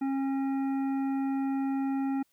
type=harmonic tone with a mistuned harmonic; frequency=271.1 Hz; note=C#4; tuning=38 cents flat; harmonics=1 / 3 / 5 / 7 / 9; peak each=-27 / -38 / -48 / -52 / -55 dBFS; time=0.01-2.23 s; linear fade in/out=10 ms; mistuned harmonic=5; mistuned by=+17 cents; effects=white hiss -72 dBFS RMS until 2.32 s